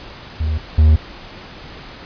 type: tone pair in turn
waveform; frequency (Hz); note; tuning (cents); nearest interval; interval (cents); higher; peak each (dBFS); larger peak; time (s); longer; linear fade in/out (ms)
triangle; 77.6 / 77.33; D#2 / D#2; -4 / -10; unison; 6; first; -14 / -5; second; 0.4-0.58 / 0.78-0.96; neither; 5
effects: pink hiss -36 dBFS RMS until 2.05 s + resampled to 11025 Hz